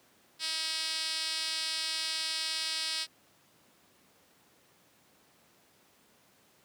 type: tone with band-pass filter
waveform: 5% pulse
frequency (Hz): 319.3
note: D#4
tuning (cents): +45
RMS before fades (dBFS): -34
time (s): 0.39-3.07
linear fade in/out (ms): 50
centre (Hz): 5400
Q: 3
effects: pink hiss -64 dBFS RMS until 6.64 s + high-pass 150 Hz 12 dB/octave